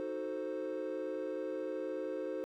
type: chord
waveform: triangle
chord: D# diminished seventh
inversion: none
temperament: equal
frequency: 311.1 / 370 / 440 / 523.3 Hz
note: D#4 / F#4 / A4 / C5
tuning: 0 / 0 / 0 / 0 cents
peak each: -40 / -40 / -40 / -37 dBFS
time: 0-2.44 s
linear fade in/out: 0 ms
effects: tanh soft clip ceiling -27 dBFS